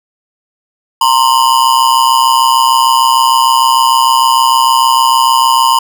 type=ring-modulated tone; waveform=square; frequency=987.8 Hz; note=B5; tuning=in tune; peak=-4 dBFS; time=1.01-5.79 s; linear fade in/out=5 ms; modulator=63.3 Hz; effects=none